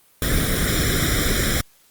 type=noise with comb filter; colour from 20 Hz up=pink; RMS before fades=-20 dBFS; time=0.22-1.61 s; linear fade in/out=2 ms; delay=0.55 ms; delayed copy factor=+0.9; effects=white hiss -56 dBFS RMS until 1.9 s + Opus 32 kbps